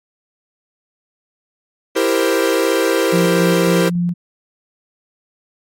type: chord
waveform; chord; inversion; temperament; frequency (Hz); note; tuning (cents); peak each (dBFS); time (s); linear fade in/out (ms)
45% pulse; C dominant seventh; first; equal with one note detuned; 330.8 / 392 / 466.2 / 523.3; E4 / G4 / Bb4 / C5; +6 / 0 / 0 / 0; -19; 1.95-3.9; 20
type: tone with tremolo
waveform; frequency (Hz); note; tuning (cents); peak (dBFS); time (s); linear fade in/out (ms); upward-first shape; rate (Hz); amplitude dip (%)
sine; 174.61; F3; 0; -14; 3.12-4.14; 20; square; 3.6; 25
effects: MP3 64 kbps